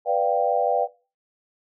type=chord; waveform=sine; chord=G dominant seventh; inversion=first; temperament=equal; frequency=493.9 / 587.3 / 698.5 / 784 Hz; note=B4 / D5 / F5 / G5; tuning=0 / 0 / 0 / 0 cents; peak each=-24 dBFS; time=0.05-0.88 s; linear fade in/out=50 ms; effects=noise-tail reverb RT60 0.3 s tail -17 dB re dry